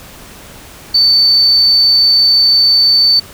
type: tone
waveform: sine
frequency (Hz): 4533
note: C#8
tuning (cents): +38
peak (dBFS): -5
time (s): 0.94-3.2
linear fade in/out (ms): 10
effects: tanh soft clip ceiling -1 dBFS + pink hiss -35 dBFS RMS until 3.33 s